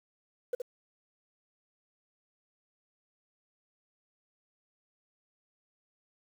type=tone with echo; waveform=sine; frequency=494.8 Hz; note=B4; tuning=3 cents sharp; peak=-25 dBFS; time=0.53-0.55 s; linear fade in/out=5 ms; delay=69 ms; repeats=1; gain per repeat=-6 dB; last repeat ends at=0.619 s; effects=tanh soft clip ceiling -26 dBFS + 9-bit